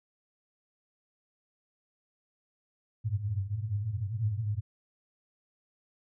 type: band-pass noise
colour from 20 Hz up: pink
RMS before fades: -32 dBFS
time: 3.04-4.61 s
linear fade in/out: 20 ms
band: 100 to 110 Hz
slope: 96 dB/octave
effects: none